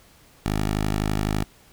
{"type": "tone", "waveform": "10% pulse", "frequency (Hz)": 51.91, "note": "G#1", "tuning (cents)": 0, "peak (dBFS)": -14, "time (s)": [0.46, 1.44], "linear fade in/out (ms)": 0, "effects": ["pink hiss -54 dBFS RMS until 1.72 s"]}